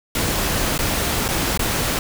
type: noise with dropouts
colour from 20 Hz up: pink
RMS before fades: -21 dBFS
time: 0.15-1.99 s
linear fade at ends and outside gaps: 2 ms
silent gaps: 0.779-0.789 / 1.281-1.287 / 1.575-1.593 s
effects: none